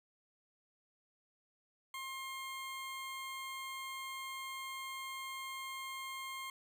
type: tone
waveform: 20% pulse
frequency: 1065 Hz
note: C6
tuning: 30 cents sharp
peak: -37 dBFS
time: 1.94-6.5 s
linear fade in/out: 2 ms
effects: none